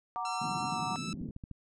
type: chord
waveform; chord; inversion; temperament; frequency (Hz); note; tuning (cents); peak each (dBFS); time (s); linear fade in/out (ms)
sine; Gb augmented; none; equal; 740 / 932.3 / 1174.7; Gb5 / Bb5 / D6; 0 / 0 / 0; -37; 0.16-0.96; 0
type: tone with pitch glide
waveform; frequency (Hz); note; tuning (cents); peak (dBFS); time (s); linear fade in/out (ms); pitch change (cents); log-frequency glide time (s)
10% pulse; 1351 to 1316.3; E6 to E6; +42 to -3; -30; 0.25-1.13; 2; -45; 0.67-0.79
type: band-pass noise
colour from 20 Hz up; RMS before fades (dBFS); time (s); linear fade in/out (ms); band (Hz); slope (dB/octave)
pink; -40; 0.41-1.31; 2; 150 to 260; 24
type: click train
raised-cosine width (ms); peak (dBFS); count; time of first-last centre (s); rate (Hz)
5; -30; 6; 1.14-1.513; 13.4
effects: low-pass 8000 Hz 12 dB/octave